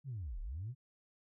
sine linear two-way sweep, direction down then up, 146.83 to 31.34 to 134.5 Hz, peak -38 dBFS, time 0.04-0.75 s, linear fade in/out 50 ms, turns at 0.4 s, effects tanh soft clip ceiling -35 dBFS

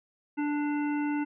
harmonic tone with a mistuned harmonic, 293.7 Hz, D4, in tune, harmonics 1 / 3 / 5 / 7 / 9, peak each -27 / -37 / -41 / -44 / -46 dBFS, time 0.37-1.25 s, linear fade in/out 20 ms, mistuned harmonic 9, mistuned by +32 cents, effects none

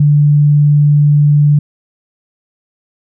sine tone, 146.83 Hz, D3, in tune, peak -5 dBFS, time 0-1.59 s, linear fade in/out 5 ms, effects none

